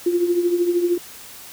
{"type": "tone with tremolo", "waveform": "sine", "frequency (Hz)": 349.2, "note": "F4", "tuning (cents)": 0, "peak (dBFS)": -13, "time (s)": [0.06, 0.98], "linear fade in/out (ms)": 5, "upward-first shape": "triangle", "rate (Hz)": 13, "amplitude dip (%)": 70, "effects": ["white hiss -40 dBFS RMS until 1.52 s"]}